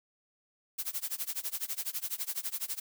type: noise with tremolo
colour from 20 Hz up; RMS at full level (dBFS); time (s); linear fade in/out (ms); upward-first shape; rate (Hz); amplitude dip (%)
blue; -33; 0.78-2.8; 10; sine; 12; 95
effects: none